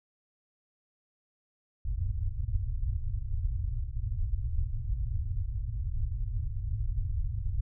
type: low-pass noise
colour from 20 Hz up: pink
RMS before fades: -31 dBFS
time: 1.85-7.61 s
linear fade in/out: 2 ms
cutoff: 120 Hz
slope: 96 dB/octave
effects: none